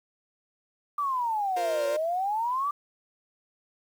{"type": "exponential two-way sweep", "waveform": "sine", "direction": "down then up", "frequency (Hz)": [1187, 560, 1187], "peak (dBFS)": -25, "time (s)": [0.98, 2.71], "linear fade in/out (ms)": 5, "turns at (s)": 1.87}
{"type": "chord", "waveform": "sawtooth", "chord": "F suspended fourth", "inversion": "none", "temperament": "equal", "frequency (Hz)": [349.2, 466.2, 523.3], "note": ["F4", "Bb4", "C5"], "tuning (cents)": [0, 0, 0], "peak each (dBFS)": [-36, -32, -32], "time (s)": [1.56, 1.97], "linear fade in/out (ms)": 10}
{"effects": ["9-bit"]}